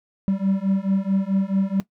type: beating tone pair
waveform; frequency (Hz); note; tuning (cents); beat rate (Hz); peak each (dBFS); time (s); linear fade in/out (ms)
triangle; 191.6 / 196.2; G3 / G3; -39 / +2; 4.6; -20; 0.28-1.8; 0
effects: noise-tail reverb RT60 0.1 s tail -17 dB re dry